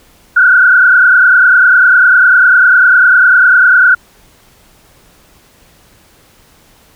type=tone with frequency modulation; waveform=sine; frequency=1471 Hz; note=F#6; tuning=11 cents flat; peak=-3 dBFS; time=0.36-3.95 s; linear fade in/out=10 ms; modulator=30 Hz; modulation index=2.3; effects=pink hiss -46 dBFS RMS until 6.95 s